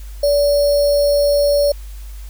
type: tone with sample-and-hold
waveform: sine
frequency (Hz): 575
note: D5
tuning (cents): -37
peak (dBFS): -11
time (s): 0.23-1.72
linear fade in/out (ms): 5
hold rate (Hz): 4900
effects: added 50 Hz sine -29 dBFS peak until 2.29 s + white hiss -46 dBFS RMS until 2.29 s